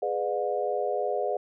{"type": "chord", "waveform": "sine", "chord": "G# diminished seventh", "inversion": "none", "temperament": "just", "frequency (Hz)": [415.3, 498.4, 598, 717.6], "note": ["G#4", "B4", "D5", "F5"], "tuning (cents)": [0, 16, 31, 47], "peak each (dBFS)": -31, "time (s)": [0.02, 1.37], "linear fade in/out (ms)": 5, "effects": []}